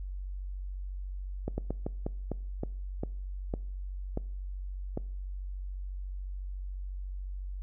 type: slowing click train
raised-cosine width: 2 ms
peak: -19 dBFS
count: 11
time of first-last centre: 1.48-4.974 s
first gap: 100 ms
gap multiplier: 1.26
effects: noise-tail reverb RT60 0.6 s tail -23 dB re dry + added 47 Hz sine -35 dBFS peak until 7.62 s